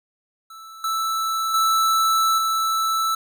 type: tone with level steps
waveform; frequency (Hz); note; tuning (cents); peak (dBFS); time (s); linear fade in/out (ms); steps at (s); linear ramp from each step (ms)
square; 1318.5; E6; 0; -39 / -22 / -17 / -20; 0.5-3.15; 5; 0.84 / 1.54 / 2.38; 2
effects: none